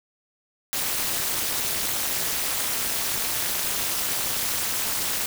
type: noise with amplitude modulation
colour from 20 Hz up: white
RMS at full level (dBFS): -22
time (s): 0.73-5.26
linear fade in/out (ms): 0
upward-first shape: sine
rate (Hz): 232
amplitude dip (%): 100
effects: none